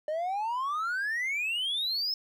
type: exponential sweep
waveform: triangle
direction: up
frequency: 598 to 5274 Hz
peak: -26 dBFS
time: 0.08-2.14 s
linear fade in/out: 2 ms
effects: tanh soft clip ceiling -22 dBFS